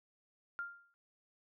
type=tone with exponential decay; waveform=sine; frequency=1396.9 Hz; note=F6; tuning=in tune; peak=-35 dBFS; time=0.59-0.94 s; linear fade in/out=0 ms; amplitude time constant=74 ms; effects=none